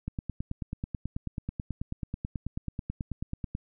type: click train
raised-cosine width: 5 ms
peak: -20 dBFS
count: 33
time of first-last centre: 0.08-3.551 s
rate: 9.22 Hz
effects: none